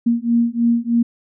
sine beating tone pair, 233.1 / 236.3 Hz, A#3 / A#3, 0 / +24 cents, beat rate 3.2 Hz, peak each -17 dBFS, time 0.06-1.03 s, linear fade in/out 10 ms, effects none

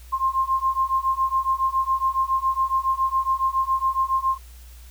sine beating tone pair, 1056 / 1063.2 Hz, C6 / C6, +16 / +27 cents, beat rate 7.2 Hz, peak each -23 / -22 dBFS, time 0.12-4.38 s, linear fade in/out 20 ms, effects added 60 Hz sine -41 dBFS peak until 4.9 s + white hiss -52 dBFS RMS until 4.9 s

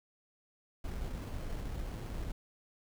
brown noise with sample-and-hold, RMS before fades -39 dBFS, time 0.84-2.32 s, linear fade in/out 5 ms, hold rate 3675 Hz, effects none

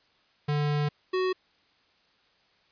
square tone pair in turn, 147.4 / 371.4 Hz, D3 / F#4, +7 / +7 cents, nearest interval octave + major third, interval 1600 cents, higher second, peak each -25 dBFS, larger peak neither, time 0.48-0.89 / 1.13-1.33 s, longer first, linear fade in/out 10 ms, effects white hiss -65 dBFS RMS until 2.71 s + resampled to 11025 Hz

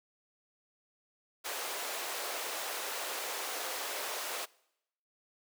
pink high-pass noise, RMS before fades -38 dBFS, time 1.44-4.46 s, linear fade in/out 20 ms, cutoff 450 Hz, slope 24 dB/octave, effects noise-tail reverb RT60 0.8 s tail -23 dB re dry

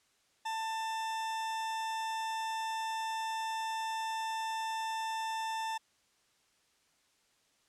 40% pulse tone, 890 Hz, A5, 20 cents sharp, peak -33 dBFS, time 0.45-5.78 s, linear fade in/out 10 ms, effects white hiss -71 dBFS RMS until 7.68 s + low-pass 8000 Hz 12 dB/octave

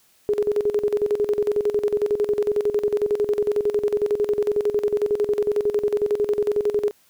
sine tone with tremolo, 415.3 Hz, G#4, in tune, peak -16 dBFS, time 0.29-6.91 s, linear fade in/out 0 ms, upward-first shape square, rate 11 Hz, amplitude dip 75%, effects white hiss -59 dBFS RMS until 7.09 s

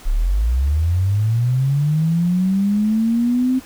sine linear sweep, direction up, 30.3 to 261.6 Hz, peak -14 dBFS, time 0.05-3.6 s, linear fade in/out 20 ms, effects pink hiss -42 dBFS RMS until 3.65 s

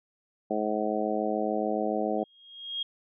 harmonic tone, 107 Hz, A2, 48 cents flat, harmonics 2 / 3 / 4 / 5 / 6 / 7, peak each -33 / -33 / -33 / -33 / -33 / -33 dBFS, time 0.5-2.24 s, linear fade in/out 10 ms
sine tone with exponential growth, 3258 Hz, G#7, 34 cents flat, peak -27 dBFS, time 2.18-2.83 s, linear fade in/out 5 ms, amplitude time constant 140 ms
effects none

